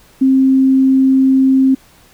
sine tone, 265.2 Hz, C4, 23 cents sharp, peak -7 dBFS, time 0.21-1.75 s, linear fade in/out 10 ms, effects pink hiss -47 dBFS RMS until 2.13 s

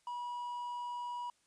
triangle tone with quantisation, 970 Hz, B5, 31 cents flat, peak -36 dBFS, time 0.07-1.3 s, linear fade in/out 2 ms, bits 10, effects white hiss -73 dBFS RMS until 1.46 s + resampled to 22050 Hz

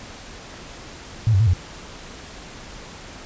sine tone with pitch steps, 111.4 / 95.5 / 112.3 / 90 Hz, A2 / G2 / A2 / F#2, +22 / -45 / +36 / -47 cents, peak -13 dBFS, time 1.27-1.534 s, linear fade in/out 0 ms, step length 66 ms, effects pink hiss -39 dBFS RMS until 3.25 s + resampled to 16000 Hz

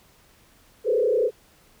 sine tone with frequency modulation, 463.8 Hz, A#4, 9 cents flat, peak -18 dBFS, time 0.84-1.31 s, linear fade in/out 50 ms, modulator 31.4 Hz, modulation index 1.8, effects pink hiss -57 dBFS RMS until 1.8 s

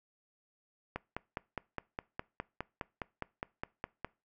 click train, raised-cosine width 0.5 ms, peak -21 dBFS, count 16, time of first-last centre 0.96-4.046 s, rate 4.86 Hz, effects noise-tail reverb RT60 0.3 s tail -23 dB re dry

